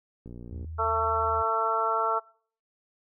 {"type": "click train", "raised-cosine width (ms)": 3, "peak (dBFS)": -30, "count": 24, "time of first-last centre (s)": [0.26, 0.645], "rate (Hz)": 59.7}
{"type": "tone", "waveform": "sine", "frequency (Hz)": 80.6, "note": "E2", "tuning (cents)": -38, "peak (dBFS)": -35, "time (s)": [0.51, 1.43], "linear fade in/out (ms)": 20}
{"type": "harmonic tone", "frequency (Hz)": 223.7, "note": "A3", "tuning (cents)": 29, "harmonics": [2, 3, 4, 5, 6], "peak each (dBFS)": [-32, -32, -30, -31, -27], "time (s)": [0.78, 2.2], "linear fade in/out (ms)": 20}
{"effects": ["noise-tail reverb RT60 0.5 s tail -23 dB re dry"]}